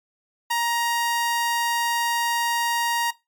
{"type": "tone", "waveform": "sawtooth", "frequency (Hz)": 940, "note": "A#5", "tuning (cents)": 14, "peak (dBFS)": -17, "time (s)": [0.5, 3.11], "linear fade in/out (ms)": 10, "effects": ["noise-tail reverb RT60 0.2 s tail -18 dB re dry", "MP3 96 kbps"]}